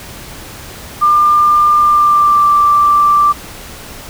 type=tone with pitch glide; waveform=sine; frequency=1197 to 1174.4 Hz; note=D6 to D6; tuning=+33 to 0 cents; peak=-6 dBFS; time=1.01-3.33 s; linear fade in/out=20 ms; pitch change=-33 cents; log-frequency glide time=1.78-2.45 s; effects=pink hiss -31 dBFS RMS until 4.09 s